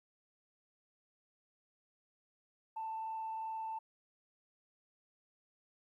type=tone with frequency modulation; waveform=sine; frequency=887 Hz; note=A5; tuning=14 cents sharp; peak=-37 dBFS; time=2.76-3.79 s; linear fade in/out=10 ms; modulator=22.6 Hz; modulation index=0.29; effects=tanh soft clip ceiling -34 dBFS + 13-bit